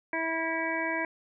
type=harmonic tone; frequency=325.9 Hz; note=E4; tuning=20 cents flat; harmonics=1 / 2 / 3 / 5 / 6 / 7; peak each=-35 / -35 / -35 / -35 / -35 / -35 dBFS; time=0.13-1.05 s; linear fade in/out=2 ms; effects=none